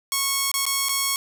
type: tone with dropouts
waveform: 5% pulse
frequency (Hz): 1100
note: C#6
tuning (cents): -14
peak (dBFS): -9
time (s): 0.12-1.16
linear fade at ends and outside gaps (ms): 1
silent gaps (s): 0.516-0.54 / 0.654-0.664 / 0.886-0.892
effects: 7-bit